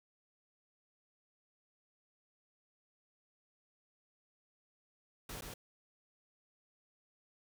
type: noise with echo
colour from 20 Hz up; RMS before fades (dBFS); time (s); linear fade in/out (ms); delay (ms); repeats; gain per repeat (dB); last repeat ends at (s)
pink; -45; 5.29-5.41; 5; 130; 1; -2; 5.54
effects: none